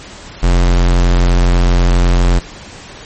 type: tone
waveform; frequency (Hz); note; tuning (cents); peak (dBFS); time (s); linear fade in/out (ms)
square; 44.01; F1; +14; -8; 0.42-2.4; 20
effects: pink hiss -33 dBFS RMS until 3.05 s + MP3 32 kbps